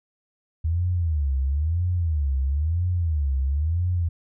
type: tone with vibrato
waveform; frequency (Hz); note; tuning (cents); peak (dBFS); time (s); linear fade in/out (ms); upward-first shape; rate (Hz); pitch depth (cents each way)
sine; 77.3; D#2; -11; -20; 0.64-4.09; 10; sine; 1; 260
effects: none